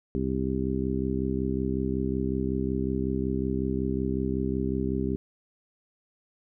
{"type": "harmonic tone", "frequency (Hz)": 65.41, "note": "C2", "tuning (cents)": 0, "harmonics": [1, 2, 3, 4, 5, 6], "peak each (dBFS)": [-33, -34, -31, -31, -35, -32], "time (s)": [0.15, 5.16], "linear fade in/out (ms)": 0, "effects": []}